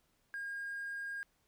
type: tone with hard clipping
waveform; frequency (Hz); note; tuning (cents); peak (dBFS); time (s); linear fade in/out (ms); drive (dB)
triangle; 1621; G#6; -42; -39; 0.34-1.23; 0; 4
effects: pink hiss -75 dBFS RMS until 1.47 s